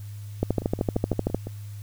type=two click trains; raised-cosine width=2 ms; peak=-20 / -9 dBFS; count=6 / 13; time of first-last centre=0.62-1.47 / 0.43-1.346 s; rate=5.88 / 13.1 Hz; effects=added 103 Hz sine -35 dBFS peak until 1.82 s + white hiss -54 dBFS RMS until 1.82 s